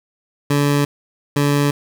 20% pulse tone pair in turn, 143.8 / 143.8 Hz, D3 / D3, -36 / -36 cents, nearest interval unison, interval 0 cents, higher neither, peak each -9 dBFS, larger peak neither, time 0.5-0.85 / 1.36-1.71 s, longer neither, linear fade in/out 5 ms, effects none

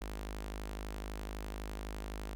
sawtooth tone with notch filter, 51.91 Hz, G#1, in tune, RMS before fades -42 dBFS, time 0.01-2.35 s, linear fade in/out 0 ms, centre 110 Hz, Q 0.66, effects none

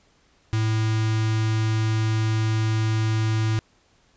square tone with notch filter, 110 Hz, A2, in tune, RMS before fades -22 dBFS, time 0.53-3.59 s, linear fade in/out 0 ms, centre 590 Hz, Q 0.98, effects pink hiss -61 dBFS RMS until 4.16 s + resampled to 16000 Hz

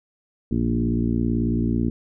harmonic tone with a mistuned harmonic, 58.27 Hz, A#1, in tune, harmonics 1 / 2 / 3 / 4 / 5 / 6 / 7, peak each -27 / -26 / -30 / -23 / -27 / -31 / -37 dBFS, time 0.51-1.9 s, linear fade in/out 5 ms, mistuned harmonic 3, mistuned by -15 cents, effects none

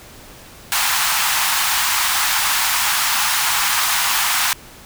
pink high-pass noise, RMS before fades -18 dBFS, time 0.72-4.53 s, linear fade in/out 0 ms, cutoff 820 Hz, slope 48 dB/octave, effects pink hiss -41 dBFS RMS until 4.85 s

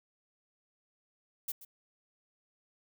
violet noise with echo, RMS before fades -36 dBFS, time 1.48-1.52 s, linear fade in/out 5 ms, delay 130 ms, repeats 1, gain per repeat -15 dB, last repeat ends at 1.65 s, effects none

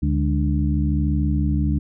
harmonic tone with a mistuned harmonic, 73.42 Hz, D2, in tune, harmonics 1 / 2 / 3 / 4, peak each -20 / -23 / -25 / -26 dBFS, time 0.02-1.79 s, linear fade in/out 10 ms, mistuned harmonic 3, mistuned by -100 cents, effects none

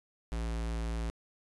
square tone, 56.5 Hz, A1, 47 cents sharp, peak -33 dBFS, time 0.32-1.1 s, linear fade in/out 0 ms, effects resampled to 24000 Hz

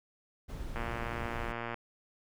brown noise, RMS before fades -40 dBFS, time 0.48-1.53 s, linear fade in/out 20 ms
click train, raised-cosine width 0.5 ms, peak -22 dBFS, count 116, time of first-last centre 0.76-1.743 s, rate 117 Hz
effects none

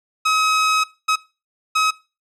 sawtooth tone bursts at uneven times, 1274 Hz, D#6, 41 cents sharp, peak -11 dBFS, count 3, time 0.25-0.84 / 1.08-1.16 / 1.75-1.91 s, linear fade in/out 10 ms, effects noise-tail reverb RT60 0.3 s tail -20 dB re dry + low-pass 8000 Hz 12 dB/octave

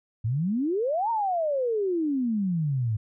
sine exponential two-way sweep, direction up then down, 103.83 to 943 to 103.83 Hz, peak -23 dBFS, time 0.24-2.97 s, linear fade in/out 10 ms, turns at 1.1 s, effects none

